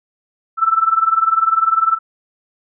sine tone with tremolo, 1324 Hz, E6, 7 cents sharp, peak -8 dBFS, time 0.57-1.99 s, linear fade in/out 50 ms, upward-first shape sine, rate 20 Hz, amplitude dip 85%, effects none

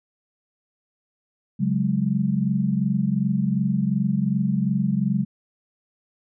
sine chord, C# suspended fourth, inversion none, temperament equal, 138.59 / 185 / 207.7 Hz, C#3 / F#3 / G#3, 0 / 0 / 0 cents, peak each -25 / -23 / -23 dBFS, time 1.59-5.25 s, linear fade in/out 20 ms, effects none

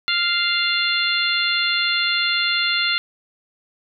harmonic tone, 697 Hz, F5, 4 cents flat, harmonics 2 / 3 / 4 / 5 / 6, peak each -24 / -24 / -24 / -24 / -24 dBFS, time 0.08-2.98 s, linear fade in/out 0 ms, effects none

